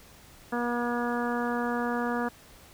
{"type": "harmonic tone", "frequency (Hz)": 240, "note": "B3", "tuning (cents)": -49, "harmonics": [1, 2, 3, 4, 5, 6, 7], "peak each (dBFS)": [-30, -33, -35, -36, -37, -38, -38], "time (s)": [0.52, 2.29], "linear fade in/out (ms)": 10, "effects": ["pink hiss -53 dBFS RMS until 2.73 s"]}